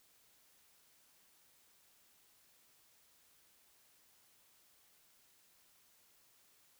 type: silence
effects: white hiss -69 dBFS RMS until 6.79 s